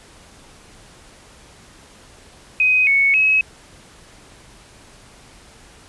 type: tone with pitch steps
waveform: sine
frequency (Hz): 2513 / 2214 / 2561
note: D#7 / C#7 / D#7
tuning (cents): +17 / -3 / +49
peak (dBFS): -12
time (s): 2.6-3.41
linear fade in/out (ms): 2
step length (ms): 270
effects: pink hiss -46 dBFS RMS until 5.88 s + resampled to 24000 Hz